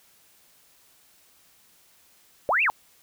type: linear two-way sweep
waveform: sine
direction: up then down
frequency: 485.1 to 2784 to 745 Hz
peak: -19 dBFS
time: 2.49-2.7 s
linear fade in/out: 0 ms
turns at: 2.63 s
effects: white hiss -59 dBFS RMS until 3.02 s